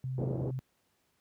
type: tone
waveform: sine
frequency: 129.8 Hz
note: C3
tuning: 13 cents flat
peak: -32 dBFS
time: 0.04-0.59 s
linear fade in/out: 0 ms
type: low-pass noise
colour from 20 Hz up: white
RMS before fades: -36 dBFS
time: 0.18-0.51 s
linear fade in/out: 2 ms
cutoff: 490 Hz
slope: 24 dB/octave
effects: pink hiss -74 dBFS RMS until 1.2 s + high-pass 80 Hz 12 dB/octave